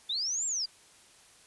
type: linear two-way sweep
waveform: sine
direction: up then down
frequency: 3474 to 7580 to 4601 Hz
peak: -29 dBFS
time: 0.09-0.66 s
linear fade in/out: 10 ms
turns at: 0.46 s
effects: white hiss -58 dBFS RMS until 1.46 s + resampled to 24000 Hz